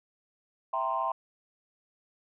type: chord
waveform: sine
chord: C dominant seventh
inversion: first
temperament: equal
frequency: 659.3 / 784 / 932.3 / 1046.5 Hz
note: E5 / G5 / Bb5 / C6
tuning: 0 / 0 / 0 / 0 cents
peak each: -34 / -34 / -33 / -30 dBFS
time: 0.73-1.12 s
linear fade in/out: 5 ms
effects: tanh soft clip ceiling -18 dBFS